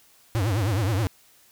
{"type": "tone with vibrato", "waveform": "square", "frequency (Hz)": 103.83, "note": "G#2", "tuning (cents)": 0, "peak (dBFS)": -22, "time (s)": [0.35, 1.07], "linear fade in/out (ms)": 0, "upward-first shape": "triangle", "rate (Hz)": 9.5, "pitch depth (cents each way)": 270, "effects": ["white hiss -57 dBFS RMS until 1.51 s"]}